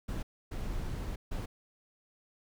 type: noise bursts at uneven times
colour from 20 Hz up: brown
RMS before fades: -36 dBFS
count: 3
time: 0.08-0.23 / 0.51-1.16 / 1.31-1.46 s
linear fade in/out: 10 ms
effects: none